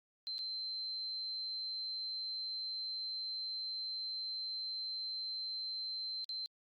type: tone with dropouts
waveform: sine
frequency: 4104 Hz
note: C8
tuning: 34 cents flat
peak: -38 dBFS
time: 0.27-6.46 s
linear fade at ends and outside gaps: 0 ms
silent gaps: 0.382-0.39 / 6.244-6.292 s
effects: Opus 48 kbps